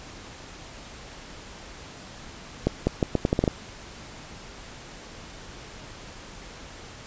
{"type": "accelerating click train", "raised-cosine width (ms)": 2, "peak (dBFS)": -7, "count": 9, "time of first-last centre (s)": [2.67, 3.478], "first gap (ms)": 200, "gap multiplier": 0.79, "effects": ["pink hiss -43 dBFS RMS until 7.06 s", "resampled to 16000 Hz"]}